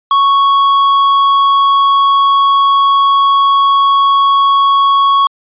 triangle tone with hard clipping, 1108.7 Hz, C#6, in tune, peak -8 dBFS, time 0.11-5.27 s, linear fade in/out 2 ms, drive 10 dB, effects resampled to 8000 Hz

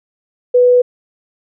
sine tone, 493.9 Hz, B4, in tune, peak -6 dBFS, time 0.54-0.82 s, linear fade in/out 10 ms, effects none

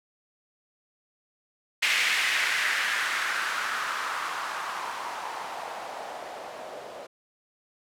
violet noise with low-pass filter sweep, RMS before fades -30 dBFS, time 1.82-7.07 s, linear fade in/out 10 ms, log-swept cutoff 2300 to 560 Hz, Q 2.6, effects none

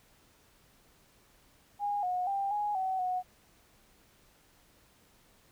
sine tone with pitch steps, 818 / 726 / 792 / 830 / 756 / 733 Hz, G#5 / F#5 / G5 / G#5 / F#5 / F#5, -26 / -33 / +18 / -1 / +37 / -16 cents, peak -29 dBFS, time 1.79-3.23 s, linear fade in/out 50 ms, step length 240 ms, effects pink hiss -64 dBFS RMS until 5.51 s

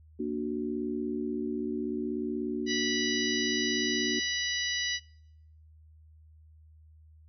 sine chord, Bb augmented, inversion none, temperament equal, 233.1 / 293.7 / 370 Hz, Bb3 / D4 / F#4, 0 / 0 / 0 cents, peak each -34 dBFS, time 0.19-4.2 s, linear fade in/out 10 ms
harmonic tone, 980 Hz, B5, 14 cents flat, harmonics 2 / 3 / 4 / 5 / 6, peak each -33 / -35 / -36 / -37 / -38 dBFS, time 2.66-5 s, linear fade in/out 50 ms
effects noise-tail reverb RT60 0.8 s tail -25 dB re dry + added 78 Hz sine -53 dBFS peak until 7.28 s

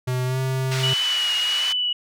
square tone with pitch glide, 126.9 to 131.38 Hz, B2 to C3, +47 to +7 cents, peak -22 dBFS, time 0.07-0.94 s, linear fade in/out 10 ms, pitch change +60 cents, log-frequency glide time 0.25-0.39 s
pink band-pass noise, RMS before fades -30 dBFS, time 0.71-1.73 s, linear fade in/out 10 ms, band 1700 to 5500 Hz, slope 12 dB/octave
sine tone with vibrato, 2933 Hz, F#7, 16 cents flat, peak -20 dBFS, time 0.83-1.93 s, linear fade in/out 5 ms, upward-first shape triangle, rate 1.4 Hz, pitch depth 39 cents each way
effects none

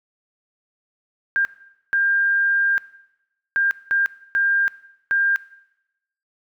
sine tone bursts at uneven times, 1599 Hz, G6, 34 cents sharp, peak -16 dBFS, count 6, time 1.36-1.45 / 1.93-2.78 / 3.56-3.71 / 3.91-4.06 / 4.35-4.68 / 5.11-5.36 s, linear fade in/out 0 ms, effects noise-tail reverb RT60 0.9 s tail -18 dB re dry

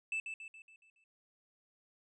triangle tone with echo, 2637 Hz, E7, in tune, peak -32 dBFS, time 0.12-0.2 s, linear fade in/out 2 ms, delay 140 ms, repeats 6, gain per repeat -6 dB, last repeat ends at 1.04 s, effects resampled to 22050 Hz

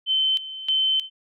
sine tone with tremolo, 3076 Hz, G7, 33 cents flat, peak -18 dBFS, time 0.06-1.1 s, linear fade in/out 50 ms, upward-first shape square, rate 1.6 Hz, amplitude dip 80%, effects none

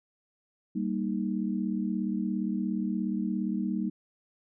sine chord, Eb major, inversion first, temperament equal, 196 / 233.1 / 311.1 Hz, G3 / Bb3 / Eb4, 0 / 0 / 0 cents, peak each -30 / -32 / -34 dBFS, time 0.75-3.9 s, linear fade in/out 10 ms, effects none

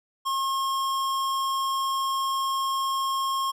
sine tone with hard clipping, 1077 Hz, C6, 50 cents sharp, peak -26 dBFS, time 0.25-3.52 s, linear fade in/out 20 ms, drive 18 dB, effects none

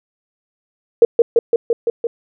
sine tone with echo, 466.2 Hz, A#4, in tune, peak -3 dBFS, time 1.02-1.05 s, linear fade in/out 2 ms, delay 170 ms, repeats 6, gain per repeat -2 dB, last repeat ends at 2.07 s, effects none

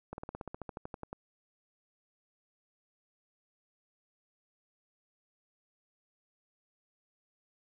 slowing click train, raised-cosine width 1 ms, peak -26 dBFS, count 15, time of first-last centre 0.13-1.13 s, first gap 51 ms, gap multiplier 1.05, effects none

